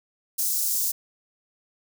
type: high-pass noise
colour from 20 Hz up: white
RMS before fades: -25 dBFS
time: 0.38-0.92 s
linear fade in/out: 10 ms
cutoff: 5500 Hz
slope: 24 dB/octave
effects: none